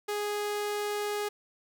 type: tone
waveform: sawtooth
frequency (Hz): 414.7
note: G#4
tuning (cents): -3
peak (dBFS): -26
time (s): 0.08-1.29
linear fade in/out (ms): 10
effects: none